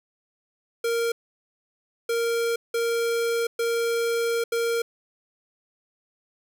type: tone bursts at uneven times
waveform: square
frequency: 464.9 Hz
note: A#4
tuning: 5 cents flat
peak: -23 dBFS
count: 5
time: 0.84-1.12 / 2.09-2.56 / 2.74-3.47 / 3.59-4.44 / 4.52-4.82 s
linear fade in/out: 5 ms
effects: none